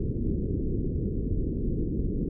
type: low-pass noise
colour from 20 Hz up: pink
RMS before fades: -28 dBFS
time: 0-2.29 s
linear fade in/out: 5 ms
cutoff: 420 Hz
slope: 48 dB/octave
effects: none